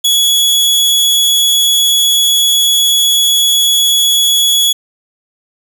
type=tone; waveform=sawtooth; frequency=3373 Hz; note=G#7; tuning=26 cents sharp; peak=-5 dBFS; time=0.04-4.73 s; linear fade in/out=10 ms; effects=none